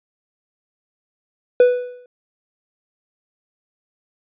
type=tone with exponential decay; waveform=triangle; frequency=493.9 Hz; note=B4; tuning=in tune; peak=-4 dBFS; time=1.6-2.06 s; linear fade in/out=2 ms; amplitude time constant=100 ms; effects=resampled to 8000 Hz